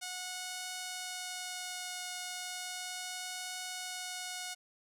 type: tone with vibrato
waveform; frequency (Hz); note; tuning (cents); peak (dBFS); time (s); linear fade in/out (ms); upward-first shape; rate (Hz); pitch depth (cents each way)
5% pulse; 730; F#5; -24; -27; 0.01-4.55; 20; triangle; 0.35; 10
effects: none